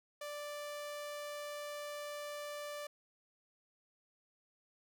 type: tone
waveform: sawtooth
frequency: 587.3 Hz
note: D5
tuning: in tune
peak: -38 dBFS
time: 0.21-2.87 s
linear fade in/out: 5 ms
effects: none